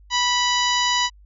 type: harmonic tone with a mistuned harmonic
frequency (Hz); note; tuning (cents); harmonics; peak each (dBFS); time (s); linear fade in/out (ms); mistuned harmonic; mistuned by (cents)
981; B5; -12; 1 / 2 / 3 / 4 / 5 / 6 / 7; -22 / -25 / -24 / -26 / -28 / -31 / -31; 0.1-1.1; 50; 3; +18
effects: added 50 Hz sine -46 dBFS peak until 1.25 s